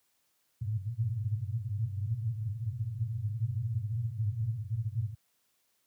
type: band-pass noise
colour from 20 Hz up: white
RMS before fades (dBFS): -33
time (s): 0.61-5.15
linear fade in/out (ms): 10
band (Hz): 100 to 120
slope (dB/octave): 96
effects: white hiss -74 dBFS RMS until 5.86 s + high-pass 60 Hz 12 dB/octave